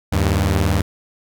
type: tone pair together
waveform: sawtooth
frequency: 78 / 98.33 Hz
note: D#2 / G2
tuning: +5 / +6 cents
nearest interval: major third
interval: 401 cents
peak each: -14 dBFS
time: 0.12-0.82 s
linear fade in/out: 10 ms
effects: none